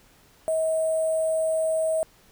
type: tone with sample-and-hold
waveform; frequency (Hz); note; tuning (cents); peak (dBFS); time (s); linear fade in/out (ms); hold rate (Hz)
sine; 640; D#5; +49; -21; 0.48-2.03; 0; 8820
effects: pink hiss -57 dBFS RMS until 2.31 s